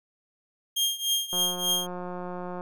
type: tone with tremolo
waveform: sawtooth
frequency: 3220 Hz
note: G7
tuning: 46 cents sharp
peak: -18 dBFS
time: 0.76-1.87 s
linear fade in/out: 10 ms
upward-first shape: triangle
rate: 3.4 Hz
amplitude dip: 90%
type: click train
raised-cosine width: 1 ms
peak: -23 dBFS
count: 230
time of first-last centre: 1.33-2.609 s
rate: 179 Hz
effects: none